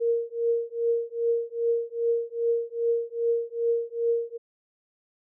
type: tone with tremolo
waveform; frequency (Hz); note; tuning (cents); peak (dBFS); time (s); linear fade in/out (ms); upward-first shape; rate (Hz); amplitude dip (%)
sine; 466.2; A#4; 0; -19; 0-4.38; 20; triangle; 2.5; 100
effects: none